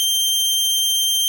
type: tone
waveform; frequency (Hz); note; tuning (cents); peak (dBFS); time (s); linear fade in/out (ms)
sawtooth; 3154; G7; +10; -13; 0-1.28; 0
effects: none